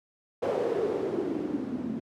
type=noise with low-pass filter sweep; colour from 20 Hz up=blue; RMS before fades=-30 dBFS; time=0.42-2 s; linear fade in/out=10 ms; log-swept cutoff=520 to 230 Hz; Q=5.3; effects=high-pass 100 Hz 12 dB/octave